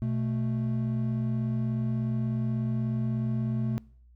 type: tone pair together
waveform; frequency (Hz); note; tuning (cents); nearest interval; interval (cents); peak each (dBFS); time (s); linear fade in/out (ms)
triangle; 123.47 / 220; B2 / A3; 0 / 0; minor seventh; 1000; -26 / -29; 0.02-3.78; 0
effects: noise-tail reverb RT60 0.6 s tail -25 dB re dry + added 60 Hz sine -53 dBFS peak until 4.15 s